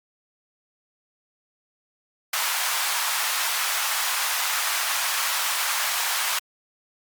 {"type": "high-pass noise", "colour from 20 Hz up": "pink", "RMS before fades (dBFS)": -25, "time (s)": [2.33, 6.39], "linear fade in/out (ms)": 5, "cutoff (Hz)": 890, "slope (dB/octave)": 24, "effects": ["Opus 48 kbps"]}